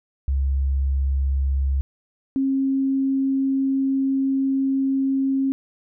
sine tone pair in turn, 68 / 269.4 Hz, C#2 / C#4, -33 / -49 cents, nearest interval 2 octaves, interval 2384 cents, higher second, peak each -18 dBFS, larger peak neither, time 0.28-1.81 / 2.36-5.52 s, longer second, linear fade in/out 0 ms, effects none

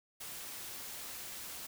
white noise, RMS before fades -45 dBFS, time 0.2-1.67 s, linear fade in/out 10 ms, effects none

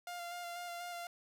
sawtooth tone with vibrato, 698.5 Hz, F5, in tune, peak -38 dBFS, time 0.07-1.07 s, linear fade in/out 2 ms, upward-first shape square, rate 4.1 Hz, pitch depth 16 cents each way, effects none

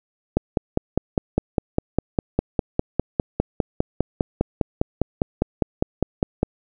click train, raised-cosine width 2 ms, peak -4 dBFS, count 31, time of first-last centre 0.37-6.431 s, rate 4.95 Hz, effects none

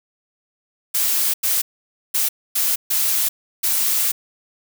blue noise bursts at uneven times, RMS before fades -19 dBFS, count 6, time 0.94-1.34 / 1.43-1.62 / 2.14-2.29 / 2.55-2.76 / 2.9-3.29 / 3.63-4.12 s, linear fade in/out 10 ms, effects none

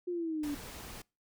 sine exponential sweep, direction down, 361 to 283.9 Hz, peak -32 dBFS, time 0.07-0.55 s, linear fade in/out 10 ms
pink noise, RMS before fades -46 dBFS, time 0.43-1.02 s, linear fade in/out 5 ms
effects noise-tail reverb RT60 0.3 s tail -26 dB re dry

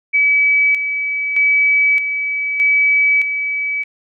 sine tone with tremolo, 2287 Hz, D7, 47 cents flat, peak -10 dBFS, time 0.13-3.84 s, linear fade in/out 20 ms, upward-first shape square, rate 0.81 Hz, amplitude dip 55%, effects none

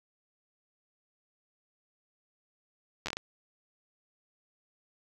slowing click train, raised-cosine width 0.2 ms, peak -17 dBFS, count 6, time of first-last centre 3.06-3.169 s, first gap 10 ms, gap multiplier 1.4, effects 9-bit

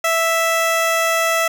15% pulse tone, 659 Hz, E5, 1 cent flat, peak -9 dBFS, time 0.04-1.48 s, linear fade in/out 5 ms, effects none

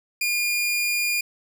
sawtooth tone, 2421 Hz, D#7, 48 cents flat, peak -18 dBFS, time 0.21-1.21 s, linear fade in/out 5 ms, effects none

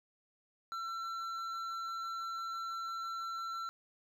sine tone with hard clipping, 1347 Hz, E6, 37 cents sharp, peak -39 dBFS, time 0.72-3.69 s, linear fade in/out 0 ms, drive 7 dB, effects none

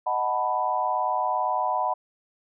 sine chord, B dominant seventh, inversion first, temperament equal, 622.3 / 740 / 880 / 987.8 Hz, D#5 / F#5 / A5 / B5, 0 / 0 / 0 / 0 cents, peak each -31 / -27 / -30 / -26 dBFS, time 0.06-1.94 s, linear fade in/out 10 ms, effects none

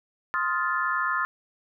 sine chord, F dominant seventh, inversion second, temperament just, 1047.7 / 1257.2 / 1396.9 / 1746.1 Hz, C6 / Eb6 / F6 / A6, +2 / +18 / 0 / -14 cents, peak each -29 dBFS, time 0.34-1.25 s, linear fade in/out 0 ms, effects none

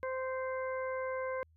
harmonic tone, 520 Hz, C5, 11 cents flat, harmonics 1 / 2 / 3 / 4, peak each -35 / -41 / -45 / -47 dBFS, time 0.03-1.43 s, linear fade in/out 0 ms, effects added 80 Hz sine -62 dBFS peak until 1.56 s

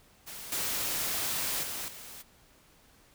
white noise with level steps, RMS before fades -43 / -32 / -37 / -46 dBFS, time 0.26-2.23 s, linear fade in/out 20 ms, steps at 0.52 / 1.63 / 1.88 s, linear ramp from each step 2 ms, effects pink hiss -61 dBFS RMS until 3.14 s

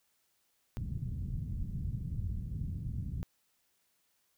white low-pass noise, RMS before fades -37 dBFS, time 0.77-3.23 s, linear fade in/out 0 ms, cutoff 150 Hz, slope 24 dB/octave, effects white hiss -75 dBFS RMS until 4.37 s

